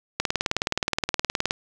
click train, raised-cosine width 0.2 ms, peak -5 dBFS, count 26, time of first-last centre 0.2-1.509 s, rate 19.1 Hz, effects none

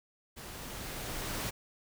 pink noise with level ramp, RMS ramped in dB -46 to -35 dBFS, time 0.36-1.51 s, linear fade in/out 20 ms, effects none

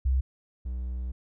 sine / triangle tone pair in turn, 65.1 / 62.12 Hz, C2 / B1, -8 / +11 cents, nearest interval minor second, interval 81 cents, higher first, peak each -21 / -28 dBFS, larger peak first, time 0.05-0.21 / 0.65-1.12 s, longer second, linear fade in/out 10 ms, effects none

